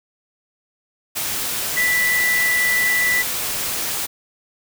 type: tone in noise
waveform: sine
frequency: 1975.5 Hz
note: B6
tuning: in tune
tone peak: -16 dBFS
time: 1.76-3.23 s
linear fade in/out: 20 ms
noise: white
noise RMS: -24 dBFS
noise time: 1.15-4.07 s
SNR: +5 dB
effects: none